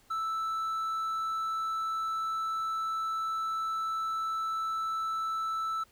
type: tone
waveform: triangle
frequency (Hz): 1318.5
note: E6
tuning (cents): 0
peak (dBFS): -28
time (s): 0.1-5.84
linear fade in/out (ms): 10
effects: pink hiss -63 dBFS RMS until 5.91 s